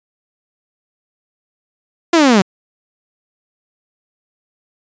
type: linear sweep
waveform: sawtooth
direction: down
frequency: 349.2 to 180 Hz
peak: -4 dBFS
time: 2.13-2.42 s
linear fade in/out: 5 ms
effects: resampled to 16000 Hz